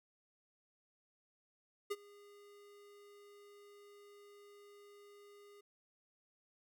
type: tone with ADSR envelope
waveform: square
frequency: 408.2 Hz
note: G#4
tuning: 30 cents flat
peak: -35 dBFS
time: 1.9-5.61 s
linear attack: 15 ms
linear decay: 38 ms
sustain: -23 dB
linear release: 7 ms
effects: none